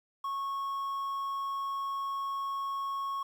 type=tone with quantisation; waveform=triangle; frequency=1100 Hz; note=C#6; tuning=14 cents flat; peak=-30 dBFS; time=0.24-3.23 s; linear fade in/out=5 ms; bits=10; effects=none